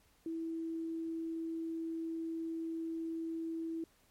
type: tone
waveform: sine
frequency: 327.3 Hz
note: E4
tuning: 12 cents flat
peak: -36 dBFS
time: 0.26-3.84 s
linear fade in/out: 2 ms
effects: pink hiss -69 dBFS RMS until 4.1 s + MP3 64 kbps